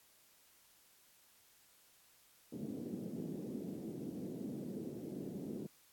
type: band-pass noise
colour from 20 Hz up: pink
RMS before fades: -44 dBFS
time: 2.52-5.67 s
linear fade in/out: 5 ms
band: 170 to 390 Hz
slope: 24 dB/octave
effects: white hiss -67 dBFS RMS until 5.92 s + AAC 64 kbps